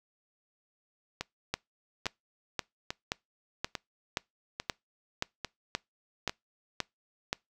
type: two click trains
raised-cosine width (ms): 0.2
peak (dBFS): -16 / -12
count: 7 / 12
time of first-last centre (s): 1.21-6.295 / 1.54-7.329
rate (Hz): 1.18 / 1.9
effects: noise-tail reverb RT60 0.2 s tail -25 dB re dry